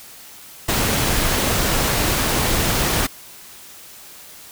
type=noise; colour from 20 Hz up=pink; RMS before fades=-19 dBFS; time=0.68-3.07 s; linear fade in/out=10 ms; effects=white hiss -41 dBFS RMS until 4.51 s